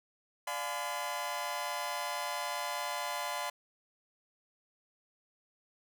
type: chord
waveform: sawtooth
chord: D diminished seventh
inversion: none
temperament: just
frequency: 587.3 / 704.8 / 845.8 / 1014.9 Hz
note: D5 / F5 / Ab5 / Cb6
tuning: 0 / +16 / +31 / +47 cents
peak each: -38 / -37 / -38 / -34 dBFS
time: 0.47-3.5 s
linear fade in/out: 5 ms
effects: none